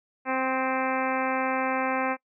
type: harmonic tone with a mistuned harmonic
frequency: 261.6 Hz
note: C4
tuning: in tune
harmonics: 1 / 2 / 3 / 4 / 5 / 6 / 7 / 8 / 9 / 10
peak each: -31 / -31 / -30 / -32 / -36 / -35 / -38 / -37 / -38 / -41 dBFS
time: 0.25-2.17 s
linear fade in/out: 50 ms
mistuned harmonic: 5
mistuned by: -24 cents
effects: noise-tail reverb RT60 0.1 s tail -22 dB re dry